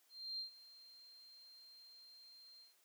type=tone with ADSR envelope; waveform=sine; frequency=4179 Hz; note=C8; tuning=3 cents flat; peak=-40 dBFS; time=0.09-2.75 s; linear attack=300 ms; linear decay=110 ms; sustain=-18 dB; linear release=140 ms; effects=white hiss -73 dBFS RMS until 2.84 s + high-pass 300 Hz 12 dB/octave